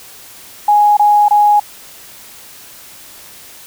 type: tone bursts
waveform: sine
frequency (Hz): 830.6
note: G#5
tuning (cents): 0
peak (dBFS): -6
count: 3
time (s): 0.68-1.598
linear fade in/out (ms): 5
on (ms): 290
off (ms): 24
effects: white hiss -37 dBFS RMS until 3.66 s